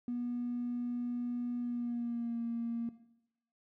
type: tone with pitch glide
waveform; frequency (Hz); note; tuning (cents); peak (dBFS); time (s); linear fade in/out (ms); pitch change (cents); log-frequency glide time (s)
triangle; 242.6 to 233; B3 to A#3; -31 to -1; -30; 0.08-2.89; 2; -70; 1.59-2.38
effects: noise-tail reverb RT60 0.8 s tail -18 dB re dry + tanh soft clip ceiling -31 dBFS